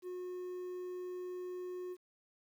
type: tone with quantisation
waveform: triangle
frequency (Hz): 362.4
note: F#4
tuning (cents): -36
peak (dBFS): -38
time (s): 0.02-1.97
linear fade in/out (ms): 50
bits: 11
effects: none